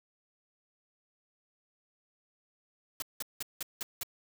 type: noise bursts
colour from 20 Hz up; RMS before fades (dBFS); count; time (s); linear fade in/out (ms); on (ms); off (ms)
white; -36; 6; 3-4.032; 2; 22; 180
effects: none